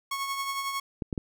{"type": "tone with tremolo", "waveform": "sawtooth", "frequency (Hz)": 1100, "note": "C#6", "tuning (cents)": -14, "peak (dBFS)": -24, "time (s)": [0.11, 0.8], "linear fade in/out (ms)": 5, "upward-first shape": "triangle", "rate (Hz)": 11, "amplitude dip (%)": 50}
{"type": "clicks", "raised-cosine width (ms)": 3, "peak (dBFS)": -18, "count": 3, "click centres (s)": [1.022, 1.128, 1.178]}
{"effects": []}